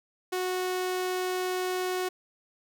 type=tone; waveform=sawtooth; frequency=367.4 Hz; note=F#4; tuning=12 cents flat; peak=-24 dBFS; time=0.32-2.09 s; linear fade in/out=10 ms; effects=none